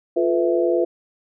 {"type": "tone cluster", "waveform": "sine", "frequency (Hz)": [349.1, 437.7, 498.4, 658], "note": ["F4", "A4", "B4", "E5"], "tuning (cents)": [-1, -9, 16, -3], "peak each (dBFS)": [-19, -27, -21, -24], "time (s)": [0.16, 0.85], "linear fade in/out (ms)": 10, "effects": []}